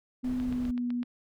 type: tone with pitch glide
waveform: sine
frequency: 251.8 to 243.1 Hz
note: B3 to B3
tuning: +34 to -27 cents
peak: -28 dBFS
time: 0.23-1.04 s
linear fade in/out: 20 ms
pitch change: -61 cents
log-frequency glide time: 0.37-0.87 s
type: noise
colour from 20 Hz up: brown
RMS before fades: -41 dBFS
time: 0.24-0.71 s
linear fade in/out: 5 ms
type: click train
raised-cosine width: 0.3 ms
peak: -30 dBFS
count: 6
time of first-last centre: 0.4-1.031 s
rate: 7.93 Hz
effects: none